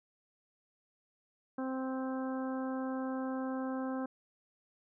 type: harmonic tone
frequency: 261.6 Hz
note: C4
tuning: in tune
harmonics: 1 / 2 / 3 / 4 / 5 / 6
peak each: -35 / -41 / -45 / -47 / -49 / -51 dBFS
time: 1.58-4.06 s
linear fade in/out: 5 ms
effects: none